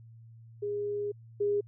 sine tone pair in turn, 410.8 / 409.1 Hz, G#4 / G#4, -19 / -26 cents, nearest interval unison, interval 7 cents, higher first, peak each -30 / -25 dBFS, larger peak second, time 0.62-1.12 / 1.4-1.61 s, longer first, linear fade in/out 10 ms, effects added 114 Hz sine -49 dBFS peak until 1.67 s

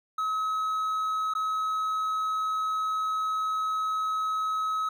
triangle tone with dropouts, 1281 Hz, E6, 50 cents flat, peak -24 dBFS, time 0.18-4.89 s, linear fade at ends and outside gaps 5 ms, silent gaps 1.338-1.35 s, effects none

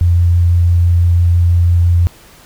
sine tone with vibrato, 86.6 Hz, F2, 14 cents flat, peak -7 dBFS, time 0.01-2.07 s, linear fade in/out 0 ms, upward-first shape sine, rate 6 Hz, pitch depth 8 cents each way, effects pink hiss -42 dBFS RMS until 2.45 s

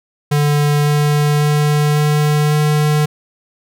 square tone with pitch steps, 146.83 / 147.68 / 148.54 / 149.4 / 150.26 Hz, D3 / D3 / D3 / D3 / D3, 0 / +10 / +20 / +30 / +40 cents, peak -12 dBFS, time 0.31-3.06 s, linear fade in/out 10 ms, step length 550 ms, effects none

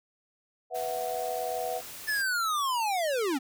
sine chord, B suspended fourth, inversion none, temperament equal, 493.9 / 659.3 / 740 Hz, B4 / E5 / F#5, 0 / 0 / 0 cents, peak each -35 / -34 / -33 dBFS, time 0.7-1.82 s, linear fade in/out 50 ms
white noise, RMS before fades -43 dBFS, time 0.74-2.23 s, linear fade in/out 20 ms
square linear sweep, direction down, 1760 to 246.9 Hz, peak -27 dBFS, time 2.07-3.39 s, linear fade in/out 20 ms
effects none

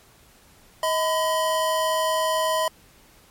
square tone pair together, 634 / 1006.4 Hz, D#5 / B5, +32 / +32 cents, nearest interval minor sixth, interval 800 cents, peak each -24 dBFS, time 0.83-2.68 s, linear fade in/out 2 ms, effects pink hiss -54 dBFS RMS until 3.3 s + MP3 64 kbps

